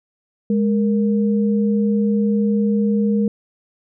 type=tone pair together; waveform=sine; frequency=207.7 / 466.2 Hz; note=G#3 / A#4; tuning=0 / 0 cents; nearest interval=octave + major second; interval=1400 cents; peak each=-15 / -23 dBFS; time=0.5-3.28 s; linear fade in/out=2 ms; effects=none